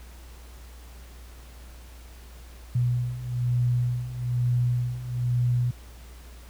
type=beating tone pair; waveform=sine; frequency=121.7 / 122.8 Hz; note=B2 / B2; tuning=-25 / -9 cents; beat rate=1.1 Hz; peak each=-28 / -24 dBFS; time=2.75-5.71 s; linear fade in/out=5 ms; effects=added 60 Hz sine -43 dBFS peak until 6.49 s + pink hiss -52 dBFS RMS until 6.49 s